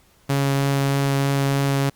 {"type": "tone with vibrato", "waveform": "sawtooth", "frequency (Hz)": 138.59, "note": "C#3", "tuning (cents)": 0, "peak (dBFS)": -14, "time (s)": [0.29, 1.9], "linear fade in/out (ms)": 10, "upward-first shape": "triangle", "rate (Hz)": 3.2, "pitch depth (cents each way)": 9, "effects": ["pink hiss -57 dBFS RMS until 1.95 s", "Opus 48 kbps"]}